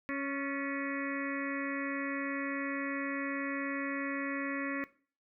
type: harmonic tone with a mistuned harmonic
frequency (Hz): 277.2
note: C#4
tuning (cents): 0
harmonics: 1 / 2 / 4 / 5 / 6 / 7 / 8 / 9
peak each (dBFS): -36 / -42 / -43 / -46 / -42 / -42 / -44 / -50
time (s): 0.09-4.84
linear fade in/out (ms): 0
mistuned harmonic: 6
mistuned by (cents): +65
effects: noise-tail reverb RT60 0.4 s tail -17 dB re dry